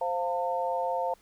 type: chord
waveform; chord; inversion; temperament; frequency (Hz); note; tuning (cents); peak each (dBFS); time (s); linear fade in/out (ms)
sine; F major; second; equal with one note detuned; 523.3 / 698.5 / 901.1; C5 / F5 / A5; 0 / 0 / +41; -31; 0.01-1.14; 5
effects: pink hiss -62 dBFS RMS until 1.21 s